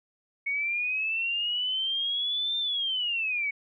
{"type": "linear two-way sweep", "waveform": "sine", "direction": "up then down", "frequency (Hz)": [2212, 3609, 2212], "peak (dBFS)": -26, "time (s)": [0.46, 3.51], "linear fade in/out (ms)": 10, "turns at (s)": 2.58, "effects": []}